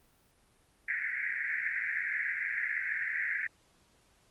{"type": "band-pass noise", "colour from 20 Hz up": "pink", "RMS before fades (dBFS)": -34, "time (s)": [0.88, 3.47], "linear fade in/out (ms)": 5, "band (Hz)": [1600, 2200], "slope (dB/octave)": 96, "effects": ["pink hiss -67 dBFS RMS until 4.3 s", "Opus 32 kbps"]}